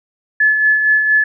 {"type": "tone with tremolo", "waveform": "sine", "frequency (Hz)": 1722, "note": "A6", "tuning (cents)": -38, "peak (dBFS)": -8, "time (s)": [0.4, 1.24], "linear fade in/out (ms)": 5, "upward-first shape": "sine", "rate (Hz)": 4.3, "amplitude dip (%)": 45, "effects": []}